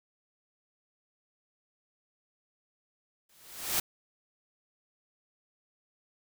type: noise with exponential growth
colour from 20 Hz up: white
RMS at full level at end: -26 dBFS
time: 3.29-3.8 s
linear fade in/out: 5 ms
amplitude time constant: 110 ms
effects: none